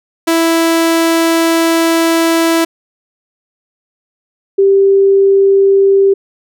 sawtooth / sine tone pair in turn, 330 / 392.4 Hz, E4 / G4, +2 / +2 cents, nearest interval minor third, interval 300 cents, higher second, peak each -5 dBFS, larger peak neither, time 0.27-2.65 / 4.58-6.14 s, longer first, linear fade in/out 10 ms, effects none

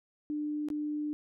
sine tone with dropouts, 298.7 Hz, D4, 29 cents sharp, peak -31 dBFS, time 0.3-1.13 s, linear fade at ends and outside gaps 0 ms, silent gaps 0.686-0.702 s, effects none

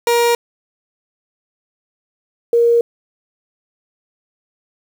30% pulse / sine tone pair in turn, 472.9 / 469.6 Hz, A#4 / A#4, +25 / +13 cents, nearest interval unison, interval 12 cents, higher first, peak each -9 dBFS, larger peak neither, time 0.07-0.35 / 2.53-2.81 s, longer neither, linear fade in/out 2 ms, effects 7-bit

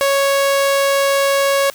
sawtooth tone, 554 Hz, C#5, 1 cent flat, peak -9 dBFS, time 0.01-1.7 s, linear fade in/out 0 ms, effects white hiss -40 dBFS RMS until 1.74 s

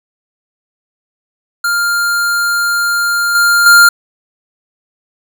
square tone with level steps, 1400 Hz, F6, 4 cents sharp, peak -12 / -8 / -3 dBFS, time 1.64-3.89 s, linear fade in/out 5 ms, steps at 3.35 / 3.66 s, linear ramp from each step 2 ms, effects none

